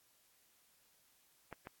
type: clicks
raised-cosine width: 0.5 ms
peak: -29 / -30 dBFS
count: 2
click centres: 1.527 / 1.671 s
effects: white hiss -71 dBFS RMS until 1.8 s + AAC 64 kbps